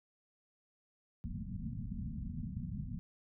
white low-pass noise, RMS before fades -41 dBFS, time 1.24-2.99 s, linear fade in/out 0 ms, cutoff 240 Hz, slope 96 dB/octave, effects none

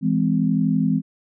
sine chord, E augmented, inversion none, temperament just, 164.81 / 206 / 257.5 Hz, E3 / G#3 / B#3, 0 / -14 / -28 cents, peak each -21 dBFS, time 0.01-1.02 s, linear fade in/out 50 ms, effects none

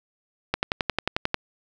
click train, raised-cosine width 0.3 ms, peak -6 dBFS, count 10, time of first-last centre 0.54-1.344 s, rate 11.2 Hz, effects none

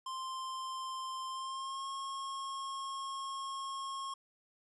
square tone with pitch glide, 1047 to 1084.5 Hz, C6 to C#6, +1 to -38 cents, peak -39 dBFS, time 0.06-4.14 s, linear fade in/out 5 ms, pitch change +61 cents, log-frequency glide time 1.29-1.87 s, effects resampled to 24000 Hz

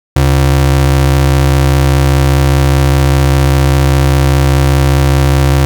square ring-modulated tone, 104.8 Hz, G#2, 16 cents sharp, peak -4 dBFS, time 0.16-5.65 s, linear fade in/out 0 ms, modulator 32.5 Hz, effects 7-bit

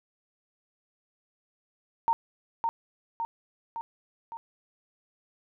sine tone with echo, 919 Hz, A#5, 25 cents flat, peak -20 dBFS, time 2.08-2.13 s, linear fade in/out 0 ms, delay 560 ms, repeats 4, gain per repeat -4 dB, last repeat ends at 4.37 s, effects none

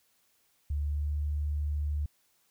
sine tone with pitch glide, 72.9 to 73.87 Hz, D2 to D2, -12 to +11 cents, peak -28 dBFS, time 0.7-2.06 s, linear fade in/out 5 ms, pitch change +23 cents, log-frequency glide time 0.81-1.11 s, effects white hiss -70 dBFS RMS until 2.5 s

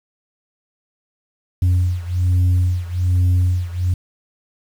sine beating tone pair, 89.5 / 90.7 Hz, F2 / F#2, +43 / -34 cents, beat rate 1.2 Hz, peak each -14 / -16 dBFS, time 1.62-3.94 s, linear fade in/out 5 ms, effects tanh soft clip ceiling -11 dBFS + 7-bit

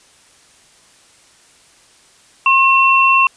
sine tone pair together, 1071 / 2708 Hz, C6 / E7, +40 / +46 cents, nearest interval octave + major third, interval 1606 cents, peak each -11 dBFS, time 2.46-3.27 s, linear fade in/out 2 ms, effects white hiss -49 dBFS RMS until 3.36 s + resampled to 22050 Hz

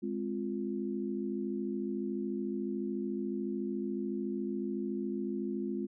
sine chord, F minor, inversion first, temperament equal, 207.7 / 261.6 / 349.2 Hz, Ab3 / C4 / F4, 0 / 0 / 0 cents, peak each -36 / -38 / -37 dBFS, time 0.02-5.87 s, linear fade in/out 20 ms, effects none

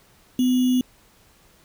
sine tone with sample-and-hold, 252.5 Hz, B3, 39 cents sharp, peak -16 dBFS, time 0.39-0.81 s, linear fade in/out 2 ms, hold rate 3150 Hz, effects pink hiss -56 dBFS RMS until 1.64 s

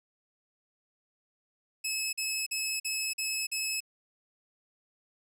15% pulse tone bursts, 2589 Hz, E7, 32 cents flat, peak -23 dBFS, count 6, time 1.84-3.805 s, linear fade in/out 10 ms, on 290 ms, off 45 ms, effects none

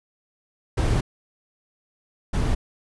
brown noise bursts at uneven times, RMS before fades -21 dBFS, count 2, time 0.77-1.01 / 2.33-2.55 s, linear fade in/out 10 ms, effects resampled to 24000 Hz

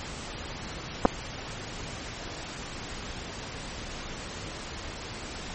clicks, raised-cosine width 1 ms, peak -4 dBFS, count 2, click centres 1.052 / 1.056 s, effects pink hiss -38 dBFS RMS until 5.54 s + MP3 32 kbps

